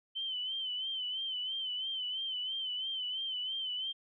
sine tone with vibrato, 3067 Hz, G7, 38 cents flat, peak -34 dBFS, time 0.15-3.93 s, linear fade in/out 20 ms, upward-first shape sine, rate 3 Hz, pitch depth 63 cents each way, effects none

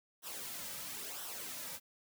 white noise with flanger, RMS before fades -44 dBFS, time 0.22-1.8 s, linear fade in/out 50 ms, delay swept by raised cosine 0.43 to 2.83 ms, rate 1 Hz, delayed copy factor -0.6, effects none

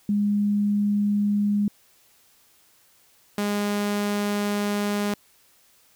sine / sawtooth tone pair in turn, 205.3 / 205.3 Hz, G#3 / G#3, -20 / -20 cents, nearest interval unison, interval 0 cents, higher neither, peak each -19 dBFS, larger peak neither, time 0.09-1.68 / 3.38-5.14 s, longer second, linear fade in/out 2 ms, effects white hiss -59 dBFS RMS until 5.95 s

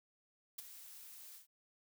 blue noise with ADSR envelope, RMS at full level -42 dBFS, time 0.58-1.47 s, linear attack 9 ms, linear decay 16 ms, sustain -12 dB, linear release 120 ms, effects none

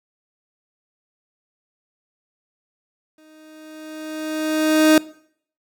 30% pulse tone with exponential growth, 311.1 Hz, D#4, in tune, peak -7 dBFS, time 3.18-4.98 s, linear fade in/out 2 ms, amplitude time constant 390 ms, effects noise-tail reverb RT60 0.6 s tail -21 dB re dry

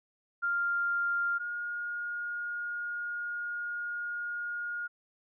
sine tone pair in turn, 1396.9 / 1427.9 Hz, F6 / F6, 0 / +38 cents, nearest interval unison, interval 38 cents, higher second, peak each -27 / -33 dBFS, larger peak first, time 0.42-1.39 / 1.39-4.88 s, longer second, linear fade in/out 20 ms, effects none

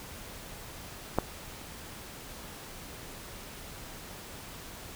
clicks, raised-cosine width 1 ms, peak -30 / -10 dBFS, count 2, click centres 1.177 / 1.186 s, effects pink hiss -45 dBFS RMS until 4.95 s

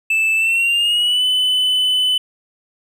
triangle tone with pitch glide, 2636 to 3011 Hz, E7 to F#7, -1 to +30 cents, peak -12 dBFS, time 0.1-2.18 s, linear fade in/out 5 ms, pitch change +231 cents, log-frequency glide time 0.36-1.25 s, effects none

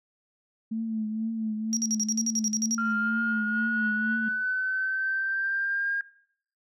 sine tone with vibrato, 220.4 Hz, A3, 3 cents sharp, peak -27 dBFS, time 0.71-4.29 s, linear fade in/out 10 ms, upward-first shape triangle, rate 2.1 Hz, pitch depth 51 cents each way
sine tone bursts, 5680 Hz, F8, 28 cents sharp, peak -24 dBFS, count 12, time 1.73-2.747 s, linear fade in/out 0 ms, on 38 ms, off 51 ms
sine linear sweep, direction up, 1384 to 1620 Hz, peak -25 dBFS, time 2.78-6.01 s, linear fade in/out 2 ms
effects noise-tail reverb RT60 0.6 s tail -19 dB re dry + tanh soft clip ceiling -16 dBFS

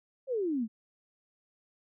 sine exponential sweep, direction down, 554.4 to 207.7 Hz, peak -28 dBFS, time 0.27-0.68 s, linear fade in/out 50 ms, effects none

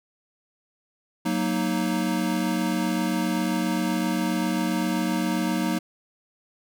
square chord, D# minor, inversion first, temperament equal with one note detuned, 185.53 / 233.1 / 311.1 Hz, F#3 / A#3 / D#4, +5 / 0 / 0 cents, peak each -28 dBFS, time 1.25-5.79 s, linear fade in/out 10 ms, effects none

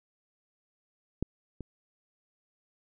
clicks, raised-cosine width 3 ms, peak -16 / -26 dBFS, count 2, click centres 1.226 / 1.607 s, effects none

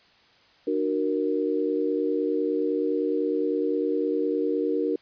sine chord, D augmented, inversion none, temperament equal with one note detuned, 300.2 / 370 / 466.2 Hz, D4 / F#4 / A#4, +38 / 0 / 0 cents, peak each -27 / -28 / -26 dBFS, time 0.67-4.96 s, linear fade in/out 5 ms, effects white hiss -58 dBFS RMS until 5.01 s + resampled to 11025 Hz

